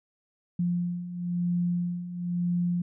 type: beating tone pair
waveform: sine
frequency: 174.61 / 175.61 Hz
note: F3 / F3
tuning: 0 / +10 cents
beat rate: 1 Hz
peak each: -32 / -27 dBFS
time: 0.59-2.82 s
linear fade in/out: 5 ms
effects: none